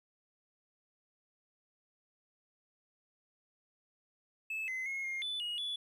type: tone with pitch steps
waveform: triangle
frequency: 2610 / 2048 / 2162 / 2129 / 3489 / 2886 / 3434 Hz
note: E7 / C7 / C#7 / C7 / A7 / F#7 / A7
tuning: -18 / -38 / -44 / +30 / -15 / -44 / -43 cents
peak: -33 dBFS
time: 4.5-5.76 s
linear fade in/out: 5 ms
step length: 180 ms
effects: tanh soft clip ceiling -30 dBFS + 12-bit